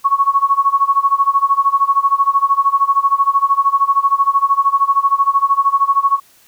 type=tone with tremolo; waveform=sine; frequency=1108.7 Hz; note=C#6; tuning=in tune; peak=-7 dBFS; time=0.04-6.2 s; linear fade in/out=20 ms; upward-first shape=sine; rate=13 Hz; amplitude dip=90%; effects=white hiss -50 dBFS RMS until 6.47 s